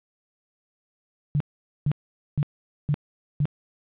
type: tone bursts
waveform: sine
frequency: 146.2 Hz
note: D3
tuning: 7 cents flat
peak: -19 dBFS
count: 5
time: 1.35-3.455 s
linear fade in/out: 0 ms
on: 53 ms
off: 460 ms
effects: resampled to 8000 Hz + 10-bit